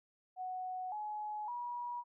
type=tone with pitch steps; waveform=sine; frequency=740 / 845.1 / 965.2 Hz; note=F#5 / G#5 / B5; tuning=0 / +30 / -40 cents; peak=-38 dBFS; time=0.36-2.04 s; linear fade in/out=50 ms; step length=560 ms; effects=none